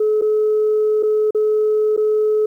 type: tone with dropouts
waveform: sine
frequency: 428.3 Hz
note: A4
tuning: 47 cents flat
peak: -12 dBFS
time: 0-2.46 s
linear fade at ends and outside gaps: 5 ms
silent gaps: 0.213-0.22 / 1.027-1.032 / 1.308-1.347 / 1.965-1.975 s
effects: tanh soft clip ceiling -10 dBFS + 9-bit